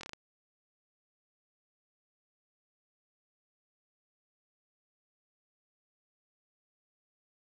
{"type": "slowing click train", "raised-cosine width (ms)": 0.2, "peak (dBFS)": -25, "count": 5, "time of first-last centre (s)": [0.01, 0.133], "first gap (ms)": 23, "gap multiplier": 1.2, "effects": ["10-bit"]}